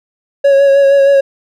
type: tone with vibrato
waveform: triangle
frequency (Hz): 554.4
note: C#5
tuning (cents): 0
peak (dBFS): -3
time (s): 0.44-1.21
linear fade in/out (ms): 10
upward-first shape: sine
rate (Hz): 6.4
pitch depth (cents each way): 23
effects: none